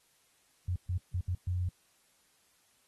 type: tone bursts at uneven times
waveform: sine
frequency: 90 Hz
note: F#2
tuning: 47 cents flat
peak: -29 dBFS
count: 5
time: 0.68-0.76 / 0.89-0.98 / 1.14-1.21 / 1.28-1.35 / 1.47-1.69 s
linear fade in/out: 5 ms
effects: white hiss -69 dBFS RMS until 2.87 s + AAC 32 kbps